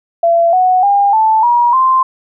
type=tone with pitch steps; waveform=sine; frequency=677 / 738.3 / 805.1 / 878 / 957.4 / 1044.1 Hz; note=E5 / F#5 / G5 / A5 / A#5 / C6; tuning=+46 / -4 / +46 / -4 / +46 / -4 cents; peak=-7 dBFS; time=0.23-2.03 s; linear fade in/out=5 ms; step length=300 ms; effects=none